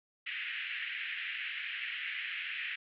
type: band-pass noise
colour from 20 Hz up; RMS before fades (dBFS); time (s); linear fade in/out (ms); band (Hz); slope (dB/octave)
pink; -39; 0.26-2.76; 10; 1700 to 3000; 48
effects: none